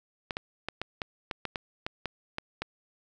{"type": "clicks", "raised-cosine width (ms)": 0.3, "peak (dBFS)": -16, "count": 12, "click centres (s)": [0.308, 0.369, 0.686, 0.816, 1.018, 1.312, 1.453, 1.558, 1.865, 2.057, 2.384, 2.62], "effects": []}